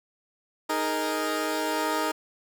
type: chord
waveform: 15% pulse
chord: D# suspended fourth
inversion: none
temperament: equal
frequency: 311.1 / 415.3 / 466.2 Hz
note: D#4 / G#4 / A#4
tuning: 0 / 0 / 0 cents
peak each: -22 / -26 / -25 dBFS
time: 0.69-2.12 s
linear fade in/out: 10 ms
effects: none